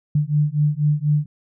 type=beating tone pair; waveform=sine; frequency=146.83 / 150.93 Hz; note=D3 / D3; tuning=0 / +48 cents; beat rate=4.1 Hz; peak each=-19 dBFS; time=0.15-1.26 s; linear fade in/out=5 ms; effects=none